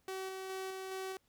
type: tone with tremolo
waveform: sawtooth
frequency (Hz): 380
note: F#4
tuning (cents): +46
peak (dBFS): -35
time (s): 0.08-1.17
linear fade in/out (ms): 2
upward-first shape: square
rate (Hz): 2.4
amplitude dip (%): 25
effects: pink hiss -75 dBFS RMS until 1.28 s